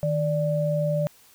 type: tone pair together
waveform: sine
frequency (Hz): 155.56 / 587.3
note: D#3 / D5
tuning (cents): 0 / 0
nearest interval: octave + major seventh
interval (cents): 2300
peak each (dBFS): -24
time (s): 0.03-1.07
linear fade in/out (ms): 0
effects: white hiss -55 dBFS RMS until 1.34 s